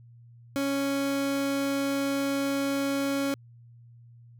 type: tone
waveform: 30% pulse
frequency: 277.2 Hz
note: C#4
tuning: in tune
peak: -23 dBFS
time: 0.56-3.34 s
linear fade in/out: 0 ms
effects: added 118 Hz sine -49 dBFS peak until 4.39 s